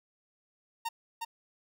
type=tone with echo; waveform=45% pulse; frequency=920 Hz; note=A#5; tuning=23 cents flat; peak=-31 dBFS; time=0.85-0.89 s; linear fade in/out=10 ms; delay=360 ms; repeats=1; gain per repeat=-3 dB; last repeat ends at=1.25 s; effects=none